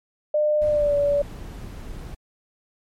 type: tone with pitch glide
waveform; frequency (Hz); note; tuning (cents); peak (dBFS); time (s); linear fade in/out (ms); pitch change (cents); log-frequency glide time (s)
sine; 602 to 574.5; D5 to D5; +43 to -38; -17; 0.34-1.22; 5; -81; 0.68-0.96
type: noise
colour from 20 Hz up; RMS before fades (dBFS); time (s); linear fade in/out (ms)
brown; -35; 0.61-2.15; 10
effects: MP3 64 kbps

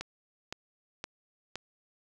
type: click train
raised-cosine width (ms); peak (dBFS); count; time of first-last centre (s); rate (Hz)
0.2; -19; 4; 0.01-1.556; 1.94
effects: 10-bit

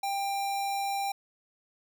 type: tone with notch filter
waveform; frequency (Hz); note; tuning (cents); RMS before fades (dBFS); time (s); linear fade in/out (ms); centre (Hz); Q
square; 793; G5; +20; -31; 0.03-1.12; 5; 1700; 1.7
effects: none

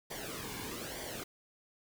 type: noise with flanger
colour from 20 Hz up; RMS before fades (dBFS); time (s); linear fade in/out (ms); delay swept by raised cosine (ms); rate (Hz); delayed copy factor
pink; -42; 0.1-1.24; 10; 0.75 to 1.59; 1.1; -0.7
effects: none

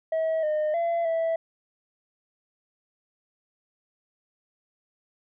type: tone with pitch steps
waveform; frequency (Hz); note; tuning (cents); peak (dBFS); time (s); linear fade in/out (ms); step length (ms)
sine; 643 / 611 / 678 / 657; E5 / D#5 / E5 / E5; -43 / -32 / +49 / -6; -20; 0.12-1.36; 5; 310
effects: tanh soft clip ceiling -22 dBFS

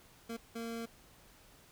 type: tone bursts at uneven times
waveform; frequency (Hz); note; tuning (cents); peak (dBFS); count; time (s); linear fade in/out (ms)
25% pulse; 230; A#3; -23; -35; 2; 0.29-0.37 / 0.55-0.86; 10
effects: pink hiss -61 dBFS RMS until 1.71 s

